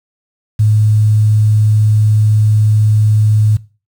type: tone with quantisation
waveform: sine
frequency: 107 Hz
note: A2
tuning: 48 cents flat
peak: -7 dBFS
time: 0.59-3.57 s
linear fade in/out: 10 ms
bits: 6
effects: noise-tail reverb RT60 0.3 s tail -17 dB re dry